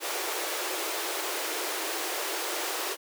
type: high-pass noise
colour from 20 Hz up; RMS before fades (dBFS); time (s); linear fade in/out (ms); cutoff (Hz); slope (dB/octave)
pink; -32; 0-2.97; 50; 320; 96
effects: none